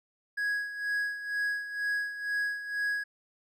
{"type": "tone with tremolo", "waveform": "triangle", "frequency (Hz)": 1661.2, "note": "G#6", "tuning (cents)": 0, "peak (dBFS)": -25, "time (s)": [0.37, 3.04], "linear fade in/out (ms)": 10, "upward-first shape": "sine", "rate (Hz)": 2.1, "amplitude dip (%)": 70, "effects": []}